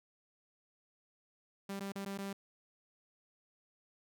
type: tone with dropouts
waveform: sawtooth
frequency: 197.2 Hz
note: G3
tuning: 11 cents sharp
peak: -35 dBFS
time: 1.69-2.33 s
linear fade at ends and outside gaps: 5 ms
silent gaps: 1.796-1.805 / 1.921-1.956 / 2.05-2.059 / 2.177-2.185 s
effects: none